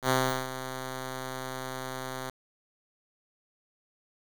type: tone with ADSR envelope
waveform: 5% pulse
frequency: 130 Hz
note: C3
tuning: 11 cents flat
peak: -11 dBFS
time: 0.02-2.3 s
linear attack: 77 ms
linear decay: 370 ms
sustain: -12 dB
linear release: 4 ms
effects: 7-bit